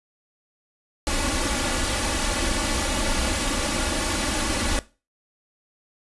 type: noise with comb filter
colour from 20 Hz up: pink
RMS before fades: -24 dBFS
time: 1.07-4.79 s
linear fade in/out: 0 ms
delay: 3.5 ms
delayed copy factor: +0.8
effects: noise-tail reverb RT60 0.3 s tail -18 dB re dry + resampled to 24000 Hz